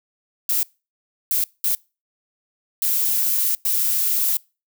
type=noise bursts at uneven times; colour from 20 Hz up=violet; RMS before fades=-20 dBFS; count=5; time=0.49-0.63 / 1.31-1.44 / 1.64-1.75 / 2.82-3.55 / 3.65-4.37 s; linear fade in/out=2 ms; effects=noise-tail reverb RT60 0.3 s tail -25 dB re dry